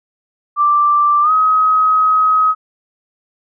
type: tone with pitch glide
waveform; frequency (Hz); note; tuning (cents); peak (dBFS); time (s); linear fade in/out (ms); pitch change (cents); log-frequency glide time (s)
sine; 1176 to 1267.7; D6 to D#6; +2 to +32; -9; 0.56-2.55; 50; +130; 1.22-1.31
effects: none